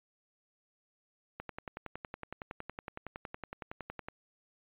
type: click train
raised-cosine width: 0.5 ms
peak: -25 dBFS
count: 30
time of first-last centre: 1.4-4.085 s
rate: 10.8 Hz
effects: resampled to 8000 Hz